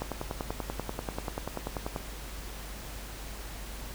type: click train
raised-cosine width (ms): 1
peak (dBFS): -18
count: 21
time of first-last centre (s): 0.02-1.962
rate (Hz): 10.3
effects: added 50 Hz sine -41 dBFS peak until 3.94 s + pink hiss -44 dBFS RMS until 3.94 s